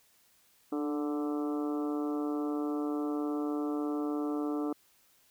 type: harmonic tone with a mistuned harmonic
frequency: 146.83 Hz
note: D3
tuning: in tune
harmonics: 2 / 3 / 4 / 5 / 6 / 7 / 8 / 9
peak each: -31 / -38 / -45 / -44 / -51 / -51 / -46 / -49 dBFS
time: 0.72-4.73 s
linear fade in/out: 5 ms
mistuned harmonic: 2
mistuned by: +19 cents
effects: white hiss -66 dBFS RMS until 5.3 s